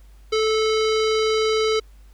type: tone with low-pass filter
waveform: square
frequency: 436.8 Hz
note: A4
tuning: 13 cents flat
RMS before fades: -20 dBFS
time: 0.32-1.8 s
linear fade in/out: 10 ms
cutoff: 4600 Hz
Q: 2.2
effects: added 50 Hz sine -44 dBFS peak until 2.13 s + pink hiss -60 dBFS RMS until 2.13 s